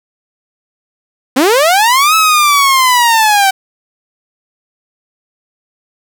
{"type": "linear two-way sweep", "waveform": "sawtooth", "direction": "up then down", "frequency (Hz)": [240.5, 1305, 761], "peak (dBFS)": -3, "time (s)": [1.36, 3.51], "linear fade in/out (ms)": 10, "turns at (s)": 2.15, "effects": []}